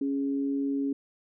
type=tone pair together; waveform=sine; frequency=277.2 / 415.3 Hz; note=C#4 / G#4; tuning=0 / 0 cents; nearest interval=perfect fifth; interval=700 cents; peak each=-26 / -37 dBFS; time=0.01-0.93 s; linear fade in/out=5 ms; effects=none